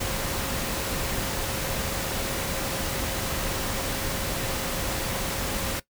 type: tone in noise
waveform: sine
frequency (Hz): 540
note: C#5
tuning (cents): -45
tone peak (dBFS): -37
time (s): 0-5.8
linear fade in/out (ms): 10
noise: pink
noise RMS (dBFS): -29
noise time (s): 0-5.8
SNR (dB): -11
effects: noise-tail reverb RT60 0.1 s tail -17 dB re dry